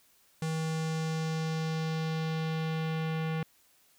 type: tone with low-pass filter sweep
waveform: square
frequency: 159.8 Hz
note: D#3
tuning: 47 cents sharp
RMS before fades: -32 dBFS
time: 0.42-3.43 s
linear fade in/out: 2 ms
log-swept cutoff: 8500 to 2700 Hz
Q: 1.4
effects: white hiss -65 dBFS RMS until 3.98 s